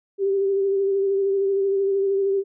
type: tone with vibrato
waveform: sine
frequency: 392.6 Hz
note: G4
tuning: 3 cents sharp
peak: -18 dBFS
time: 0.18-2.44 s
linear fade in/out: 50 ms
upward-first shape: sine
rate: 13 Hz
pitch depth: 27 cents each way
effects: none